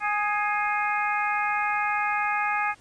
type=harmonic tone with a mistuned harmonic; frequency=415.3 Hz; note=G#4; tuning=in tune; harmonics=2 / 3 / 4 / 5 / 6; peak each=-27 / -29 / -30 / -31 / -32 dBFS; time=0-2.75 s; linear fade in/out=50 ms; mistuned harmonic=5; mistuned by=+37 cents; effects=pink hiss -56 dBFS RMS until 2.8 s + resampled to 22050 Hz